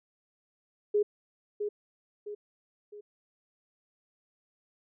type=tone with echo; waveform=sine; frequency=415.3 Hz; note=G#4; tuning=in tune; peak=-22 dBFS; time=0.94-1.03 s; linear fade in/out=10 ms; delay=660 ms; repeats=3; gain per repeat=-7 dB; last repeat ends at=3.01 s; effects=none